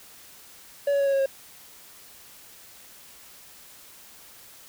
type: tone with pitch steps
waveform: triangle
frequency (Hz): 568 / 562.4 / 557 / 551.5 / 546.1 / 540.8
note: C#5 / C#5 / C#5 / C#5 / C#5 / C#5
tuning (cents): +42 / +25 / +8 / -9 / -26 / -43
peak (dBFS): -18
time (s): 0.87-1.26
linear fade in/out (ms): 5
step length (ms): 65
effects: white hiss -49 dBFS RMS until 4.68 s